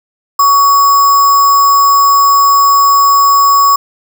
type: tone with sample-and-hold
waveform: sine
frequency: 1125 Hz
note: C#6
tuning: 25 cents sharp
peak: -4 dBFS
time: 0.39-3.76 s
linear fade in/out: 5 ms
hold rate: 6300 Hz
effects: none